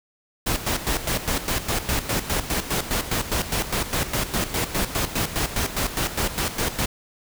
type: noise with tremolo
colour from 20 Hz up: pink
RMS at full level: -23 dBFS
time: 0.46-6.86 s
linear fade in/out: 10 ms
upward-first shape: square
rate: 4.9 Hz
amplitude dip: 70%
effects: none